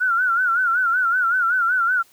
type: tone with vibrato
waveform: sine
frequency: 1431 Hz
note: F6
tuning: 42 cents sharp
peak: -16 dBFS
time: 0-2.03 s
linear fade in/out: 20 ms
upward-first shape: sine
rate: 5.3 Hz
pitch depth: 110 cents each way
effects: white hiss -55 dBFS RMS until 2.12 s